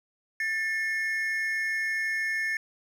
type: tone pair together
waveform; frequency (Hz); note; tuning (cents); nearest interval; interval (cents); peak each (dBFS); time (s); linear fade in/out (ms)
triangle; 1776.9 / 2164; A6 / C#7; +17 / -42; minor third; 341; -26 / -30; 0.4-2.57; 2
effects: none